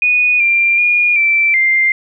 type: tone with pitch steps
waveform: sine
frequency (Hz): 2475 / 2378 / 2432 / 2336 / 2097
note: D#7 / D7 / D#7 / D7 / C7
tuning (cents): -10 / +21 / -40 / -10 / +3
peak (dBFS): -9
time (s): 0.02-1.92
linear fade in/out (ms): 2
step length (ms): 380
effects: none